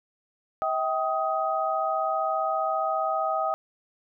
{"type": "tone cluster", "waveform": "sine", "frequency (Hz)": [642, 777, 1256], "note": ["E5", "G5", "D#6"], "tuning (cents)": [-46, -16, 16], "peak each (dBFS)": -28, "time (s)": [0.62, 3.54], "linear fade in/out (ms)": 0, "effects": []}